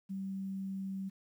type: tone with quantisation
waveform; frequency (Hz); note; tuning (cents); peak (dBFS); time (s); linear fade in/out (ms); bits
sine; 192.9; G3; -28; -36; 0.09-1.1; 20; 11
effects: none